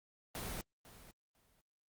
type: noise with echo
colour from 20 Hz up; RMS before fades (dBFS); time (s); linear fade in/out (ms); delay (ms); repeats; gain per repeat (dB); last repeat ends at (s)
pink; -42; 0.35-0.61; 0; 500; 2; -15; 1.61
effects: Opus 24 kbps